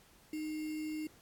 sine tone with sample-and-hold, 308.8 Hz, D#4, 13 cents flat, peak -36 dBFS, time 0.33-1.07 s, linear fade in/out 2 ms, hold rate 2450 Hz, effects pink hiss -63 dBFS RMS until 1.21 s + AAC 64 kbps

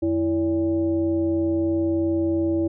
sine tone with frequency modulation, 330 Hz, E4, 2 cents sharp, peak -19 dBFS, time 0.02-2.68 s, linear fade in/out 10 ms, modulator 241 Hz, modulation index 0.61, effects none

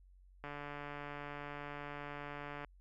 click train, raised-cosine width 0.5 ms, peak -30 dBFS, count 321, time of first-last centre 0.44-2.647 s, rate 145 Hz, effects added 46 Hz sine -59 dBFS peak until 2.8 s

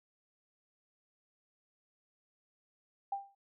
sine tone with exponential decay, 793 Hz, G5, 20 cents sharp, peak -30 dBFS, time 3.12-3.35 s, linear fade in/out 5 ms, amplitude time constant 48 ms, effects none

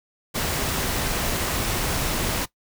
pink noise, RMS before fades -25 dBFS, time 0.34-2.46 s, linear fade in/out 20 ms, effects noise-tail reverb RT60 0.1 s tail -18 dB re dry

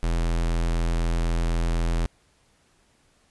square tone, 42 Hz, E1, 33 cents sharp, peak -22 dBFS, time 0.03-2.06 s, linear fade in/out 0 ms, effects pink hiss -63 dBFS RMS until 3.3 s + resampled to 24000 Hz

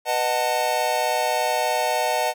square chord, B dominant seventh, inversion none, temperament just, 493.9 / 617.4 / 740.8 / 889 Hz, B4 / D#5 / F#5 / A5, 0 / -14 / +2 / +18 cents, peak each -30 / -26 / -26 / -26 dBFS, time 0.05-2.34 s, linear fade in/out 50 ms, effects none

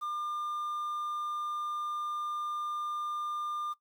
triangle tone with quantisation, 1200 Hz, D6, 37 cents sharp, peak -31 dBFS, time 0.01-3.74 s, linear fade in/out 20 ms, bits 10, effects noise-tail reverb RT60 0.1 s tail -18 dB re dry

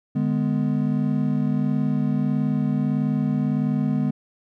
triangle chord, G# diminished, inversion second, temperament just, 149.51 / 207.7 / 249.2 Hz, D3 / G#3 / B3, +31 / 0 / +16 cents, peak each -22 dBFS, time 0.15-4.11 s, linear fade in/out 10 ms, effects none

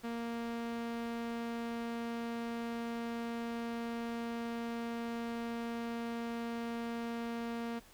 sawtooth tone with low-pass filter, 233.1 Hz, A#3, in tune, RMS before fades -39 dBFS, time 0.03-7.8 s, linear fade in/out 20 ms, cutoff 4200 Hz, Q 0.53, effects pink hiss -60 dBFS RMS until 7.93 s

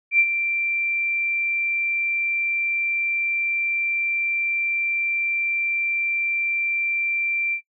sine tone with ADSR envelope, 2356 Hz, D7, 5 cents sharp, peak -12 dBFS, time 0.11-7.61 s, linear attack 82 ms, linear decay 56 ms, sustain -9 dB, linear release 80 ms, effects noise-tail reverb RT60 0.1 s tail -20 dB re dry

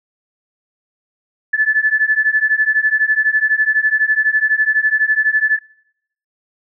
sine beating tone pair, 1730 / 1742 Hz, A6 / A6, -30 / -18 cents, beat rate 12 Hz, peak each -15 dBFS, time 1.53-5.59 s, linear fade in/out 10 ms, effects noise-tail reverb RT60 0.7 s tail -22 dB re dry

